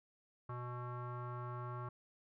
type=tone with low-pass filter; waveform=square; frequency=122.7 Hz; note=B2; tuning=11 cents flat; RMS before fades=-44 dBFS; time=0.49-1.89 s; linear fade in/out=5 ms; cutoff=1200 Hz; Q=7; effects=none